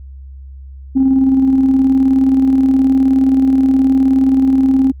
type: tone with tremolo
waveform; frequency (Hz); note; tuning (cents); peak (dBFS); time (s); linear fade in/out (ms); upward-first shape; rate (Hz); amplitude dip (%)
sine; 265.9; C4; +28; -6; 0.95-4.92; 20; square; 19; 30
effects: tanh soft clip ceiling -4 dBFS + added 67 Hz sine -30 dBFS peak until 5 s